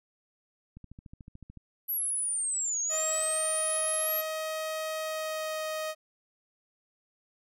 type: click train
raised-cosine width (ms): 5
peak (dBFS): -34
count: 12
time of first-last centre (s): 0.77-1.573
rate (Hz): 13.7
type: linear two-way sweep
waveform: sine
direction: down then up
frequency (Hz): 11840 to 6510 to 11840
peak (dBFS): -28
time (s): 1.88-4.22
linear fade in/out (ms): 20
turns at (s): 2.8
type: tone with pitch glide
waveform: sawtooth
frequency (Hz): 630 to 626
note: D#5 to D#5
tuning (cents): +21 to +10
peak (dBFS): -28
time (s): 2.89-5.95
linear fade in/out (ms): 50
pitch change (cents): -11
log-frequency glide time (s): 5.02-5.64
effects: none